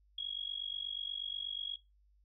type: tone with amplitude modulation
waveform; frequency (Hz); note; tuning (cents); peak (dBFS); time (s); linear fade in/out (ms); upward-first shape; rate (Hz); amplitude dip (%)
sine; 3309; G#7; -7; -33; 0.18-1.76; 5; sine; 48.3; 85
effects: noise-tail reverb RT60 0.2 s tail -18 dB re dry + added 50 Hz sine -65 dBFS peak until 2.24 s